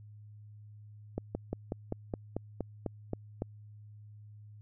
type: slowing click train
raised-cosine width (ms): 2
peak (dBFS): -20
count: 11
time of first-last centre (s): 1.18-3.421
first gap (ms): 170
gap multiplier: 1.06
effects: added 105 Hz sine -49 dBFS peak until 4.61 s